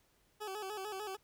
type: tone with vibrato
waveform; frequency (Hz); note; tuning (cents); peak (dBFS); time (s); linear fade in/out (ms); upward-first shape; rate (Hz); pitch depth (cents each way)
20% pulse; 402.8; G4; +47; -35; 0.4-1.17; 20; square; 6.7; 91
effects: pink hiss -72 dBFS RMS until 1.23 s